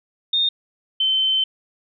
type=tone pair in turn; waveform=sine; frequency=3663 / 3080 Hz; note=A#7 / G7; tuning=-31 / -31 cents; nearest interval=minor third; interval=300 cents; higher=first; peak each=-16 dBFS; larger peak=neither; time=0.33-0.49 / 1-1.44 s; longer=second; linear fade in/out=5 ms; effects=none